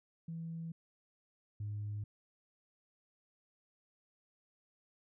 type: tone pair in turn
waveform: sine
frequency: 164.81 / 104.09 Hz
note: E3 / G#2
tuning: 0 / +4 cents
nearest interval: minor sixth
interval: 796 cents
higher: first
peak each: -39 / -36 dBFS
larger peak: second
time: 0.28-0.72 / 1.6-2.04 s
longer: neither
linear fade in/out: 5 ms
effects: tanh soft clip ceiling -34 dBFS